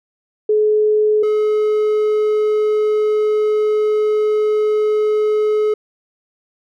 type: tone pair in turn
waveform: sine / triangle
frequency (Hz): 426.1 / 426.1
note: G#4 / G#4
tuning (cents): +44 / +44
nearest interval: unison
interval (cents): 0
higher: neither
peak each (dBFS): -11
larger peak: neither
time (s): 0.49-1.23 / 1.23-5.74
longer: second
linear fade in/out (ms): 5
effects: none